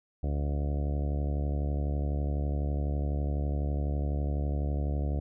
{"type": "harmonic tone", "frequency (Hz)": 72, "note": "D2", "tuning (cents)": -34, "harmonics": [1, 2, 3, 4, 5, 6, 7, 8, 9, 10], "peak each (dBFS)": [-28, -35, -42, -41, -46, -47, -46, -46, -48, -49], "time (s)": [0.23, 5.2], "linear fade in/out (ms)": 5, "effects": []}